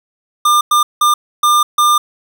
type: tone bursts at uneven times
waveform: square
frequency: 1200 Hz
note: D6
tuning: 37 cents sharp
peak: -9 dBFS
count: 5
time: 0.45-0.61 / 0.71-0.83 / 1.01-1.14 / 1.43-1.63 / 1.78-1.98 s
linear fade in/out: 5 ms
effects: none